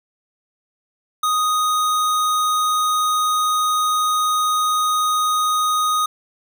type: tone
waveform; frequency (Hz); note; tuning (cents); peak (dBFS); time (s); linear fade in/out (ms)
square; 1244.5; D#6; 0; -17; 1.23-6.06; 5
effects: none